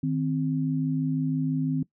sine tone pair together, 155.56 / 261.6 Hz, D#3 / C4, 0 / 0 cents, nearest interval major sixth, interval 900 cents, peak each -26 dBFS, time 0.03-1.83 s, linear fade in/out 5 ms, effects noise-tail reverb RT60 0.1 s tail -19 dB re dry

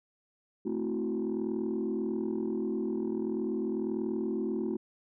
sine chord, F# half-diminished seventh, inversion first, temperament equal, 220 / 261.6 / 329.6 / 370 Hz, A3 / C4 / E4 / F#4, 0 / 0 / 0 / 0 cents, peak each -33 / -36 / -34 / -33 dBFS, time 0.65-4.77 s, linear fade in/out 10 ms, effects tanh soft clip ceiling -24 dBFS

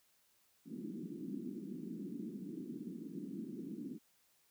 pink band-pass noise, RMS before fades -45 dBFS, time 0.65-3.99 s, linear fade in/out 50 ms, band 180 to 340 Hz, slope 48 dB/octave, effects white hiss -73 dBFS RMS until 4.5 s

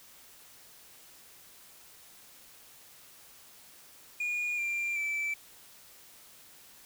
sine tone with pitch steps, 2437 / 2379 / 2322 Hz, D#7 / D7 / D7, -37 / +22 / -20 cents, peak -27 dBFS, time 4.2-5.34 s, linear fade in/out 5 ms, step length 380 ms, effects tanh soft clip ceiling -29 dBFS + white hiss -55 dBFS RMS until 6.85 s

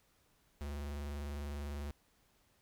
square tone with vibrato, 72.2 Hz, D2, 29 cents flat, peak -40 dBFS, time 0.61-1.91 s, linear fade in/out 0 ms, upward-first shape sine, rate 20 Hz, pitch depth 72 cents each way, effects pink hiss -72 dBFS RMS until 2.61 s

